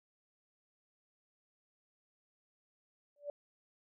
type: tone with exponential growth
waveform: sine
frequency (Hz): 580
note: D5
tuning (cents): -22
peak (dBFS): -34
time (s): 3.16-3.3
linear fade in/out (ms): 2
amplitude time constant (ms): 29
effects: none